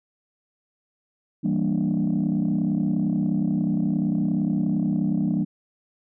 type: chord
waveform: sine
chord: E half-diminished seventh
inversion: none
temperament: equal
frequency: 164.81 / 196 / 233.1 / 293.7 Hz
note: E3 / G3 / Bb3 / D4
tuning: 0 / 0 / 0 / 0 cents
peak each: -25 / -23 / -25 / -26 dBFS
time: 1.43-5.45 s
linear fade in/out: 20 ms
effects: tanh soft clip ceiling -15 dBFS